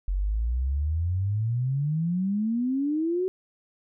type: exponential sweep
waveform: sine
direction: up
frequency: 44.86 to 380 Hz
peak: -23 dBFS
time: 0.08-3.28 s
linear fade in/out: 0 ms
effects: none